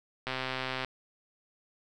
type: click train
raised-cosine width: 0.3 ms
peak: -17 dBFS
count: 76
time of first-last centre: 0.27-0.847 s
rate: 130 Hz
effects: none